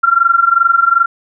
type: tone with amplitude modulation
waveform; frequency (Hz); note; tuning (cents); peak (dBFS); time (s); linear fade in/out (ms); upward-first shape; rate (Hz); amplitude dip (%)
sine; 1372; F6; -31; -4; 0.03-1.06; 10; sine; 22.6; 85
effects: none